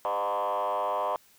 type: tone with frequency modulation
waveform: sine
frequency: 811 Hz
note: G#5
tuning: 41 cents flat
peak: -24 dBFS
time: 0.05-1.16 s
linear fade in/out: 0 ms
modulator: 101 Hz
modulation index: 2.9
effects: tanh soft clip ceiling -24 dBFS + white hiss -60 dBFS RMS until 1.38 s